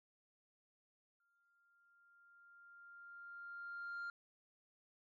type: tone with exponential growth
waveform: sine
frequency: 1396.9 Hz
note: F6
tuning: in tune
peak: -39 dBFS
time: 1.2-4.1 s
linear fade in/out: 2 ms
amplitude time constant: 630 ms
effects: tanh soft clip ceiling -41 dBFS